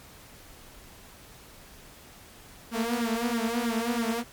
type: tone with flanger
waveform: sawtooth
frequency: 232.8 Hz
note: A#3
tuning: 2 cents flat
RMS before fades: -28 dBFS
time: 2.71-4.24 s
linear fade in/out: 50 ms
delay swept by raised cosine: 0.55 to 6.25 ms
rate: 3.1 Hz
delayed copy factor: +0.95
effects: pink hiss -50 dBFS RMS until 4.32 s + MP3 96 kbps